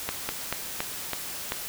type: slowing click train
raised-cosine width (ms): 0.3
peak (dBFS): -11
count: 6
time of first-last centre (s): 0.09-1.521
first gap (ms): 200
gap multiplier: 1.18
effects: white hiss -36 dBFS RMS until 1.68 s